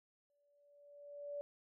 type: tone with exponential growth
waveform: sine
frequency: 577 Hz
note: D5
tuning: 31 cents flat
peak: -39 dBFS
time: 0.3-1.41 s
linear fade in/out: 0 ms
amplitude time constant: 240 ms
effects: none